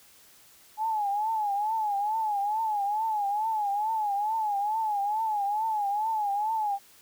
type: tone with vibrato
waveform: sine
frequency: 845 Hz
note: G#5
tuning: 30 cents sharp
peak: -25 dBFS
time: 0.77-6.79 s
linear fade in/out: 50 ms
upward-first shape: triangle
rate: 2.3 Hz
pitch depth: 120 cents each way
effects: white hiss -56 dBFS RMS until 7.01 s